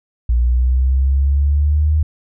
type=linear sweep; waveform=sine; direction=up; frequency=58.6 to 77.78 Hz; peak=-11 dBFS; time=0.29-2.03 s; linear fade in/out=5 ms; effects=none